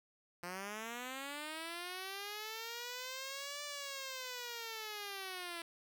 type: linear two-way sweep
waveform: 5% pulse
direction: up then down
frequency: 172.1 to 586 to 333.5 Hz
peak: -31 dBFS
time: 0.43-5.62 s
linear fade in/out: 2 ms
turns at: 3.64 s
effects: none